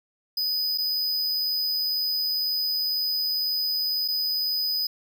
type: tone with dropouts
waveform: square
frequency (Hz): 4991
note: D#8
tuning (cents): +5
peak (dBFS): -24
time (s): 0.37-4.87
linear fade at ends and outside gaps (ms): 5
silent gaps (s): 0.777-0.782 / 4.079-4.083
effects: none

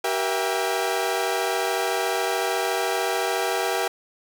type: tone cluster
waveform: sawtooth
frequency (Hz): 383.1 / 475 / 663 / 800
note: G4 / A#4 / E5 / G5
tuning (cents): -40 / +33 / +10 / +35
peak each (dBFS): -24 / -24 / -25 / -24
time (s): 0.04-3.88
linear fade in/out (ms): 5
effects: none

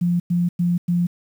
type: tone bursts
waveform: sine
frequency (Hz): 174.61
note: F3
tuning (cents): 0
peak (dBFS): -16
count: 4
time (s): 0.01-1.07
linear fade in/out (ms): 10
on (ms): 190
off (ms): 100
effects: 8-bit

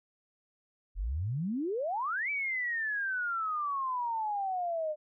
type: exponential two-way sweep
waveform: sine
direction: up then down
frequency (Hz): 41.01 to 2327 to 599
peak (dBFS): -30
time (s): 0.95-4.96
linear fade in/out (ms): 50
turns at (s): 2.3
effects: none

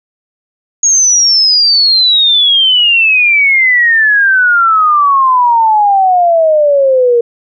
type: exponential sweep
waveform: sine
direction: down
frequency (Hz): 6645 to 466.2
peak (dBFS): -5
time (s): 0.83-7.21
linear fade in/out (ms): 5
effects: none

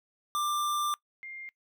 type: tone pair in turn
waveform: square / sine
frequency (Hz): 1186 / 2113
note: D6 / C7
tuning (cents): +17 / +16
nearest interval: minor seventh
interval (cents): 999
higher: second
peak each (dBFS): -28 / -40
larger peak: first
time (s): 0.35-0.94 / 1.23-1.49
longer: first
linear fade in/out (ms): 0
effects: noise-tail reverb RT60 0.1 s tail -22 dB re dry

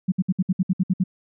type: tone bursts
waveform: sine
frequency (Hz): 185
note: F#3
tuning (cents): 0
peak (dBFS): -16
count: 10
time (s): 0.08-1.039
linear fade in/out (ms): 10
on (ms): 41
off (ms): 61
effects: none

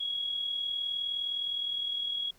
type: tone with amplitude modulation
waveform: sine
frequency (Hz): 3322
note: G#7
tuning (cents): 0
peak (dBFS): -28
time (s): 0-2.31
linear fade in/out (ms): 10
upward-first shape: sine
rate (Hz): 39.6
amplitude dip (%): 50
effects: pink hiss -63 dBFS RMS until 2.38 s

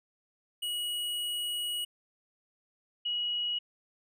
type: tone pair in turn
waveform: square / sine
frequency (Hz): 2910 / 2910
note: F#7 / F#7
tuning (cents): -29 / -29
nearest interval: unison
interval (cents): 0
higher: neither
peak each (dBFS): -32 / -29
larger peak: second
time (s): 0.62-1.85 / 3.05-3.59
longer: first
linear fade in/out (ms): 10
effects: none

